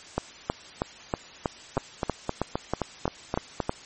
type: two click trains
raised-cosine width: 1 ms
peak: -10 / -11 dBFS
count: 12 / 8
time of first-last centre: 0.18-3.694 / 1.77-3.602 s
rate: 3.13 / 3.82 Hz
effects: white hiss -46 dBFS RMS until 3.85 s + MP3 32 kbps